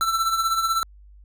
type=tone with tremolo; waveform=square; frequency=1336 Hz; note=E6; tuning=23 cents sharp; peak=-18 dBFS; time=0.01-0.83 s; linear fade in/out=0 ms; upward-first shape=triangle; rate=16 Hz; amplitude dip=65%; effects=added 50 Hz sine -45 dBFS peak until 1.24 s